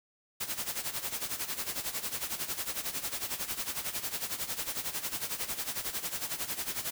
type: noise with tremolo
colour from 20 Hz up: white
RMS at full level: -33 dBFS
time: 0.4-6.91 s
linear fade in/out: 10 ms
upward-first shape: sine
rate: 11 Hz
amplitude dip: 75%
effects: none